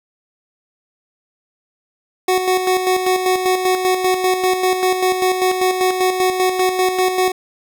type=tone with tremolo; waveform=25% pulse; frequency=370 Hz; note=F#4; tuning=in tune; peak=-9 dBFS; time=2.28-7.32 s; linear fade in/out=5 ms; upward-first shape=square; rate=5.1 Hz; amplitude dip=50%; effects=none